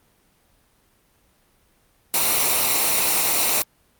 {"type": "noise with comb filter", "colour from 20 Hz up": "white", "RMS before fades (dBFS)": -19, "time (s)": [2.14, 3.62], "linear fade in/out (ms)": 0, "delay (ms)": 0.61, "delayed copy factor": -0.55, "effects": ["pink hiss -61 dBFS RMS until 3.99 s", "Opus 32 kbps"]}